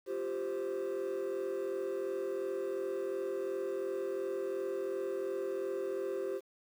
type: chord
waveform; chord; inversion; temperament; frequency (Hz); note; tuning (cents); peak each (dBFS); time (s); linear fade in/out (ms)
triangle; F suspended second; none; equal; 349.2 / 392 / 523.3; F4 / G4 / C5; 0 / 0 / 0; -38 / -33 / -36; 0.06-6.41; 50
effects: tanh soft clip ceiling -28 dBFS + 10-bit